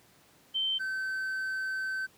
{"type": "tone pair in turn", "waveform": ["sine", "triangle"], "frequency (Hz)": [3107, 1538.3], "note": ["G7", "G6"], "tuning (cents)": [-16, -33], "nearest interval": "octave", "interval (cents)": 1217, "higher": "first", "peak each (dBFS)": [-27, -29], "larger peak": "first", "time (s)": [[0.54, 0.79], [0.79, 2.07]], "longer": "second", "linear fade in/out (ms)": 20, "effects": ["pink hiss -61 dBFS RMS until 2.17 s", "high-pass 100 Hz 12 dB/octave"]}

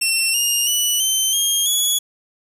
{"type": "tone with pitch steps", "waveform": "15% pulse", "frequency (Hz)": [2705, 2828, 2957, 3091, 3232, 3379], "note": ["E7", "F7", "F#7", "G7", "G#7", "G#7"], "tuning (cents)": [44, 21, -2, -25, -48, 29], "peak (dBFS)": -9, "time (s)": [0.01, 1.99], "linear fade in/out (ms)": 10, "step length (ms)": 330, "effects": ["resampled to 32000 Hz", "7-bit"]}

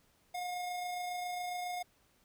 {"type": "tone with amplitude modulation", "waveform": "square", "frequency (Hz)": 717, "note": "F5", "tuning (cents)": 45, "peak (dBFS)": -36, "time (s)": [0.34, 1.83], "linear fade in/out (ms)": 10, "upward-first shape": "sine", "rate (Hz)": 27.3, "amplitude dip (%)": 25, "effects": ["pink hiss -70 dBFS RMS until 2.24 s"]}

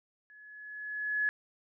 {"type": "tone with level ramp", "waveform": "sine", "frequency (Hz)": 1699, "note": "G#6", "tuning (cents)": 39, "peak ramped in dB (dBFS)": [-53, -25], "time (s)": [0.3, 1.29], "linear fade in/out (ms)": 0, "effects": []}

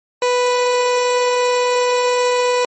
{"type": "tone", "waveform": "30% pulse", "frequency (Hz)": 493.9, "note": "B4", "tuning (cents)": 0, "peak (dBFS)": -11, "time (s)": [0.22, 2.65], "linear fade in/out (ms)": 2, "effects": ["MP3 32 kbps"]}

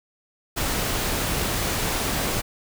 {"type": "noise", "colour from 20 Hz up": "pink", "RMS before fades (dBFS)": -25, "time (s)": [0.56, 2.42], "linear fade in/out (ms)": 20, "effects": []}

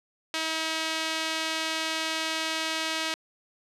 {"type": "tone with band-pass filter", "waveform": "sawtooth", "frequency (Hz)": 320, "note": "D#4", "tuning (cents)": 49, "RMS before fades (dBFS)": -30, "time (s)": [0.34, 3.14], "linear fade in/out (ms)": 0, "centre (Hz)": 3500, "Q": 0.92, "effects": ["resampled to 32000 Hz"]}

